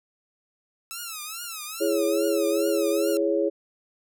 5% pulse tone with vibrato, 1309 Hz, E6, 13 cents flat, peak -22 dBFS, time 0.91-3.17 s, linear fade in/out 0 ms, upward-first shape triangle, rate 2.4 Hz, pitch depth 170 cents each way
sine chord, C# minor, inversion first, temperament just, 332.6 / 415.8 / 554.4 Hz, E4 / G#4 / C#5, +16 / +2 / 0 cents, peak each -25 dBFS, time 1.8-3.5 s, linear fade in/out 20 ms
effects none

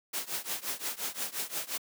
white noise with tremolo, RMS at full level -32 dBFS, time 0.13-1.78 s, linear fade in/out 10 ms, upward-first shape triangle, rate 5.7 Hz, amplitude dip 95%, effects high-pass 200 Hz 12 dB/octave

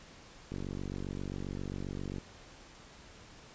click train, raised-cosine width 3 ms, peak -26 dBFS, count 80, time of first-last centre 0.52-2.183 s, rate 47.5 Hz, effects pink hiss -54 dBFS RMS until 3.54 s + resampled to 16000 Hz

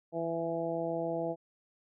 harmonic tone with a mistuned harmonic, 166.5 Hz, E3, 18 cents sharp, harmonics 1 / 2 / 3 / 4 / 5, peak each -41 / -37 / -36 / -35 / -43 dBFS, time 0.12-1.36 s, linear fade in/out 50 ms, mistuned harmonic 1, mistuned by -15 cents, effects none

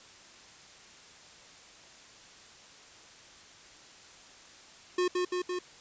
square tone with echo, 360.9 Hz, F#4, 43 cents flat, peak -26 dBFS, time 4.98-5.08 s, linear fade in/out 5 ms, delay 170 ms, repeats 3, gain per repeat -2 dB, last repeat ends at 5.59 s, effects white hiss -53 dBFS RMS until 5.8 s + resampled to 16000 Hz

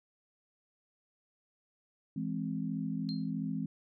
sine chord, E augmented, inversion none, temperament equal, 164.81 / 207.7 / 261.6 Hz, E3 / G#3 / B#3, 0 / 0 / 0 cents, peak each -37 dBFS, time 2.16-3.66 s, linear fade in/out 5 ms
sine tone with exponential decay, 4186 Hz, C8, in tune, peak -38 dBFS, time 3.09-3.3 s, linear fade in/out 0 ms, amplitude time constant 44 ms
effects none

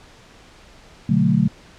sine chord, B minor seventh, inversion none, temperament equal, 123.47 / 146.83 / 185 / 220 Hz, B2 / D3 / F#3 / A3, 0 / 0 / 0 / 0 cents, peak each -23 / -19 / -18 / -19 dBFS, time 1.09-1.48 s, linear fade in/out 5 ms, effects pink hiss -47 dBFS RMS until 1.78 s + low-pass 6000 Hz 12 dB/octave

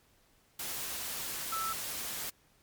sine tone in noise, 1318.5 Hz, E6, in tune, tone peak -33 dBFS, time 1.52-1.73 s, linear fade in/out 5 ms, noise white, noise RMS -38 dBFS, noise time 0.59-2.3 s, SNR +2 dB, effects pink hiss -67 dBFS RMS until 2.62 s + MP3 96 kbps

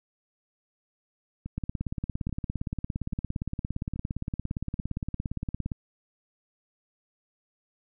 two click trains, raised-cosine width 5 ms, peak -18 / -24 dBFS, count 73 / 5, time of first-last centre 1.58-5.718 / 1.46-4.793 s, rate 17.4 / 1.2 Hz, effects none

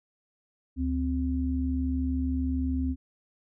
sine tone pair together, 73.04 / 260 Hz, D2 / C4, -9 / -11 cents, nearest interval octave + minor seventh, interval 2198 cents, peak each -28 dBFS, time 0.76-2.96 s, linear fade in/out 50 ms, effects none

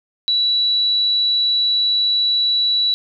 sine tone, 3933 Hz, B7, 8 cents flat, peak -14 dBFS, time 0.28-2.94 s, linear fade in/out 0 ms, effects none

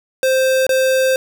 square tone with dropouts, 523.3 Hz, C5, in tune, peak -13 dBFS, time 0.23-1.16 s, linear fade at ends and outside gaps 1 ms, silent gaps 0.667-0.692 s, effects 8-bit

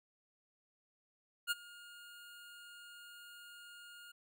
25% pulse tone with ADSR envelope, 1421 Hz, F6, 30 cents sharp, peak -27 dBFS, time 1.47-4.12 s, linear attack 41 ms, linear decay 26 ms, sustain -22 dB, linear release 9 ms, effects none

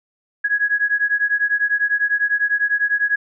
sine beating tone pair, 1661.2 / 1671.2 Hz, G#6 / G#6, 0 / +10 cents, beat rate 10 Hz, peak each -19 dBFS, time 0.44-3.16 s, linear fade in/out 10 ms, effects none

